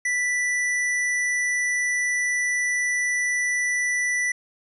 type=tone; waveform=square; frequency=1974 Hz; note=B6; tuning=1 cent flat; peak=-22 dBFS; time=0.05-4.32 s; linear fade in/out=5 ms; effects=resampled to 24000 Hz